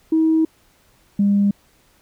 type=tone pair in turn; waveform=sine; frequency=319.8 / 201.5 Hz; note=D#4 / G3; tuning=+48 / +48 cents; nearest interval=minor sixth; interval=800 cents; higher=first; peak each=-12 dBFS; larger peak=neither; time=0.12-0.45 / 1.19-1.51 s; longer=first; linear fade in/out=5 ms; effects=tanh soft clip ceiling -8 dBFS + pink hiss -57 dBFS RMS until 2.01 s